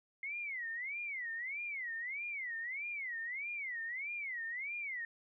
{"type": "tone with vibrato", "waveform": "sine", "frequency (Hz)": 2093, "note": "C7", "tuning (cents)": 0, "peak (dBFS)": -38, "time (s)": [0.23, 5.05], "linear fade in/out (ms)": 2, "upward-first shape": "sine", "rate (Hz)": 1.6, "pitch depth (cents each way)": 250, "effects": []}